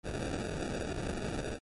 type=noise with sample-and-hold; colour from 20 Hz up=violet; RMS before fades=-36 dBFS; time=0.03-1.59 s; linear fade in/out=50 ms; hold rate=1050 Hz; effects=MP3 48 kbps